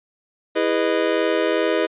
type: chord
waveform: square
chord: E major seventh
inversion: none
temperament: just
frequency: 329.6 / 412 / 494.4 / 618.1 Hz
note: E4 / G#4 / B4 / D#5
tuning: 0 / -14 / +2 / -12 cents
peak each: -24 dBFS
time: 0.55-1.87 s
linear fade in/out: 20 ms
effects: resampled to 8000 Hz